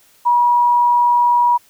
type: tone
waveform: sine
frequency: 964 Hz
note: B5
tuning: 42 cents flat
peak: -10 dBFS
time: 0.25-1.58 s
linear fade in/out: 20 ms
effects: white hiss -52 dBFS RMS until 1.69 s